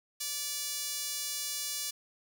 sawtooth tone with high-pass filter, 580 Hz, D5, 22 cents flat, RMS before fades -36 dBFS, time 0.2-1.91 s, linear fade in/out 10 ms, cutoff 5100 Hz, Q 1, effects none

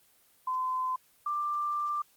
sine tone pair in turn, 1025 / 1183.7 Hz, C6 / D6, -36 / +13 cents, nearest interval major second, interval 249 cents, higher second, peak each -28 dBFS, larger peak neither, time 0.47-0.96 / 1.26-2.02 s, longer second, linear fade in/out 5 ms, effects white hiss -64 dBFS RMS until 2.16 s + Opus 24 kbps

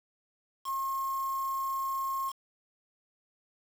sine tone with quantisation, 1076 Hz, C6, 48 cents sharp, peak -30 dBFS, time 0.64-2.33 s, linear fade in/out 50 ms, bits 7, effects none

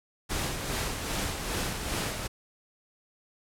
pink noise with tremolo, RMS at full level -30 dBFS, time 0.29-2.28 s, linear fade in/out 20 ms, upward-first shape sine, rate 2.5 Hz, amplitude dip 45%, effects low-pass 12000 Hz 12 dB/octave

